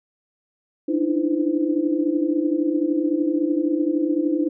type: tone cluster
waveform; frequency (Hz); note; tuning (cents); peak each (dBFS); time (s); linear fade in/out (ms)
sine; 290.9 / 304.2 / 334.6 / 512; D4 / D#4 / E4 / C5; -16 / -39 / +26 / -38; -27 / -21 / -23 / -30; 0.88-4.49; 10
effects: none